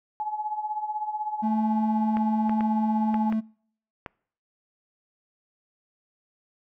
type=tone with tremolo; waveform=sine; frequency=851 Hz; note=G#5; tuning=42 cents sharp; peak=-24 dBFS; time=0.2-3.3 s; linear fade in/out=0 ms; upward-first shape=triangle; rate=16 Hz; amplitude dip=80%
type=tone; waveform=triangle; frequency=219.8 Hz; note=A3; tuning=2 cents flat; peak=-21 dBFS; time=1.42-3.41 s; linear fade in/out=20 ms
type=clicks; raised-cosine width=0.5 ms; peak=-19 dBFS; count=6; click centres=2.17 / 2.495 / 2.608 / 3.143 / 3.325 / 4.062 s
effects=noise-tail reverb RT60 0.6 s tail -26 dB re dry